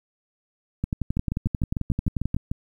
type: two click trains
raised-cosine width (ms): 5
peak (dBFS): -13 / -12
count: 10 / 18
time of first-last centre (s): 1.17-2.515 / 0.84-2.344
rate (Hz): 6.69 / 11.3
effects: 9-bit